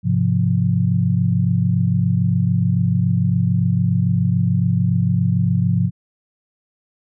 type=chord; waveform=sine; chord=F minor; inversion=first; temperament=equal; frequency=103.83 / 130.81 / 174.61 Hz; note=Ab2 / C3 / F3; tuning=0 / 0 / 0 cents; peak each=-19 / -19 / -18 dBFS; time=0.03-5.91 s; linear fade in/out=50 ms; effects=none